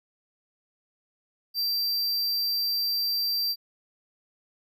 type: tone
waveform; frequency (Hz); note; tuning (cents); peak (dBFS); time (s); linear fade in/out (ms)
square; 4700; D8; +1; -25; 1.54-3.56; 50
effects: none